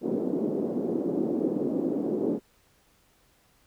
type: band-pass noise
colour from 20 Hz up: white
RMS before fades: -28 dBFS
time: 0.01-2.4 s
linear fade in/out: 50 ms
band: 220 to 390 Hz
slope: 24 dB/octave
effects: pink hiss -64 dBFS RMS until 3.66 s